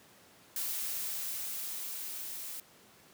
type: noise with level ramp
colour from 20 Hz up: blue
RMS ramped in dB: -35 to -42 dBFS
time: 0.56-2.6 s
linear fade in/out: 2 ms
effects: pink hiss -59 dBFS RMS until 3.13 s + high-pass 150 Hz 12 dB/octave